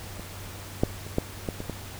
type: clicks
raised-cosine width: 2 ms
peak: -24 / -7 / -27 / -9 / -14 / -20 / -18 dBFS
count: 7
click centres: 0.196 / 0.835 / 1.066 / 1.184 / 1.488 / 1.604 / 1.697 s
effects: added 96 Hz sine -42 dBFS peak until 1.99 s + pink hiss -42 dBFS RMS until 1.99 s